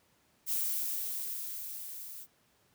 violet noise with level ramp, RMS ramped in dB -31 to -46 dBFS, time 0.46-2.27 s, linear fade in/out 50 ms, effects pink hiss -69 dBFS RMS until 2.74 s + high-pass 80 Hz 12 dB/octave

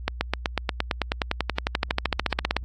accelerating click train, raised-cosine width 0.3 ms, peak -6 dBFS, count 29, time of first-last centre 0.08-2.566 s, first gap 130 ms, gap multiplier 0.97, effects added 60 Hz sine -33 dBFS peak until 2.64 s + AAC 32 kbps

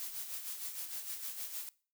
blue noise with tremolo, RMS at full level -40 dBFS, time 0-1.69 s, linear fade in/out 0 ms, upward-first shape sine, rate 6.5 Hz, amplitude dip 55%, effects noise-tail reverb RT60 0.4 s tail -21 dB re dry

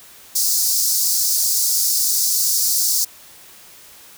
pink high-pass noise, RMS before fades -18 dBFS, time 0.35-3.05 s, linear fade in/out 10 ms, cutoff 4700 Hz, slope 48 dB/octave, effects white hiss -44 dBFS RMS until 4.17 s

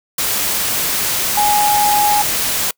sine tone in noise, 830.6 Hz, G#5, in tune, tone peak -12 dBFS, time 1.37-2.22 s, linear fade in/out 5 ms, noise white, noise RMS -18 dBFS, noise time 0.18-2.71 s, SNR +3 dB, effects noise-tail reverb RT60 0.1 s tail -26 dB re dry

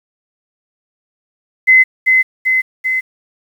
sine tone with echo, 2045 Hz, C7, 40 cents flat, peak -4 dBFS, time 1.67-1.84 s, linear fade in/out 20 ms, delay 390 ms, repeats 3, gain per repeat -3 dB, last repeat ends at 3.01 s, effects 7-bit

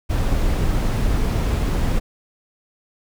brown noise, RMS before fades -19 dBFS, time 0.09-2 s, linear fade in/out 20 ms, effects none

